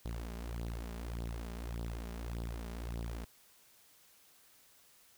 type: tone with flanger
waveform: sawtooth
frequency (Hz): 57.6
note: A#1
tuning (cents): -20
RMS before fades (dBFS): -41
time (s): 0.05-3.25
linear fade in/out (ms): 5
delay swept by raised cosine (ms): 0.21 to 5.01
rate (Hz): 1.7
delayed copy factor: +0.75
effects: white hiss -64 dBFS RMS until 5.17 s